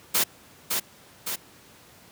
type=noise with echo; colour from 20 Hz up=white; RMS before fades=-22 dBFS; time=0.14-0.24 s; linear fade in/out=10 ms; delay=560 ms; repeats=2; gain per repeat=-4 dB; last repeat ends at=1.36 s; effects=pink hiss -52 dBFS RMS until 2.11 s + high-pass 100 Hz 12 dB/octave